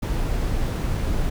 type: noise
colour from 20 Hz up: brown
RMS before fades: -23 dBFS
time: 0.02-1.3 s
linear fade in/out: 10 ms
effects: none